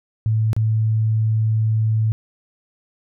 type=tone with dropouts; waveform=sine; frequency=110 Hz; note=A2; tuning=in tune; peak=-15 dBFS; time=0.26-2.12 s; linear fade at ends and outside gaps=0 ms; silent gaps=0.531-0.565 s; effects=none